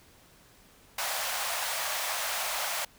pink high-pass noise, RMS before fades -32 dBFS, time 0.98-2.85 s, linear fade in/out 5 ms, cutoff 590 Hz, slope 48 dB/octave, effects pink hiss -58 dBFS RMS until 2.98 s

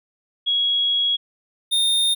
sine / square tone pair in turn, 3322 / 3651 Hz, G#7 / A#7, 0 / -37 cents, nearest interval major second, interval 163 cents, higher second, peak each -17 dBFS, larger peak neither, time 0.46-1.17 / 1.71-2.15 s, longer first, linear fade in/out 20 ms, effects none

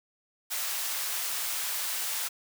white high-pass noise, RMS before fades -32 dBFS, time 0.5-2.29 s, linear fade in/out 20 ms, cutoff 780 Hz, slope 12 dB/octave, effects none

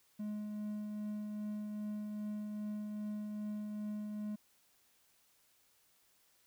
triangle tone with tremolo, 210.2 Hz, G#3, 21 cents sharp, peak -35 dBFS, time 0.19-4.36 s, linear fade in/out 10 ms, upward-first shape triangle, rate 2.5 Hz, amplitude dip 30%, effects white hiss -71 dBFS RMS until 6.46 s

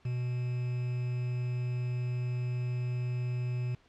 triangle tone with quantisation, 123.6 Hz, B2, 2 cents sharp, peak -28 dBFS, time 0.05-3.75 s, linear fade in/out 5 ms, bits 8, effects pink hiss -64 dBFS RMS until 3.88 s + low-pass 4000 Hz 12 dB/octave

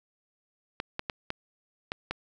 clicks, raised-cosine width 0.3 ms, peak -15 dBFS, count 6, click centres 0.801 / 0.994 / 1.098 / 1.304 / 1.919 / 2.11 s, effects none

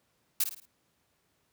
blue noise with echo, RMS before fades -26 dBFS, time 0.4-0.44 s, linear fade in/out 5 ms, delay 54 ms, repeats 4, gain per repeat -8 dB, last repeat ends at 0.656 s, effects pink hiss -73 dBFS RMS until 1.52 s + high-pass 80 Hz 12 dB/octave

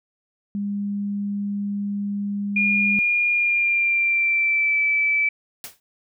sine tone, 202.5 Hz, G#3, 43 cents flat, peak -23 dBFS, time 0.55-2.99 s, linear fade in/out 0 ms
sine tone with pitch glide, 2421 to 2312 Hz, D#7 to D7, -48 to -28 cents, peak -17 dBFS, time 2.56-5.29 s, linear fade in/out 5 ms, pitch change -80 cents, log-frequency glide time 3.31-4.8 s
white noise with exponential decay, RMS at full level -31 dBFS, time 5.64-5.8 s, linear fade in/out 1 ms, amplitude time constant 34 ms
effects none

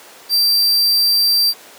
45% pulse tone, 4699 Hz, D8, in tune, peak -11 dBFS, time 0.29-1.54 s, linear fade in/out 50 ms, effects pink hiss -40 dBFS RMS until 1.78 s + high-pass 400 Hz 12 dB/octave

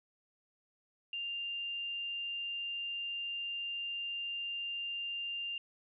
sine tone, 2794 Hz, F7, in tune, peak -36 dBFS, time 1.13-5.58 s, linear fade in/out 2 ms, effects none

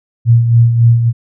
sine tone with tremolo, 117.1 Hz, A#2, 8 cents sharp, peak -3 dBFS, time 0.25-1.13 s, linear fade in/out 50 ms, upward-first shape sine, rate 3.6 Hz, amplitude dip 55%, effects none

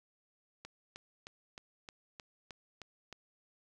click train, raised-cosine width 0.2 ms, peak -29 dBFS, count 9, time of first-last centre 0.65-3.127 s, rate 3.23 Hz, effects none

